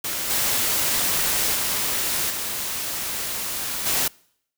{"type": "noise with level steps", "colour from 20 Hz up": "white", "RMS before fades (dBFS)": [-27, -22, -24, -28, -22], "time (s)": [0.04, 4.08], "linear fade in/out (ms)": 5, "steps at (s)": [0.29, 1.54, 2.29, 3.85], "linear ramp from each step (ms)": 20, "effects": ["noise-tail reverb RT60 0.7 s tail -26 dB re dry"]}